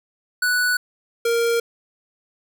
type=tone pair in turn; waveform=square; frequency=1480 / 466.2 Hz; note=F#6 / A#4; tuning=0 / 0 cents; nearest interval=octave + minor sixth; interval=2000 cents; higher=first; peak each=-18 dBFS; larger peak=neither; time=0.42-0.77 / 1.25-1.6 s; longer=neither; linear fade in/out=5 ms; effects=none